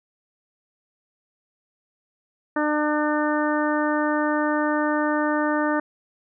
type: harmonic tone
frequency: 300 Hz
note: D4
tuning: 37 cents sharp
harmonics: 1 / 2 / 3 / 4 / 5 / 6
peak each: -23 / -26 / -28 / -29 / -30 / -31 dBFS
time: 2.56-5.8 s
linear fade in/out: 5 ms
effects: none